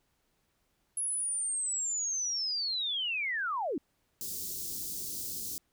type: linear sweep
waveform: sine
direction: down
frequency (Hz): 10650 to 243.2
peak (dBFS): -30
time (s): 0.97-3.78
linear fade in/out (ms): 2
type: band-stop noise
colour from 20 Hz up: white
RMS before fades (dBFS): -38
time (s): 4.21-5.58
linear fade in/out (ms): 0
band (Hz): 390 to 4700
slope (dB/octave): 24
effects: pink hiss -75 dBFS RMS until 5.72 s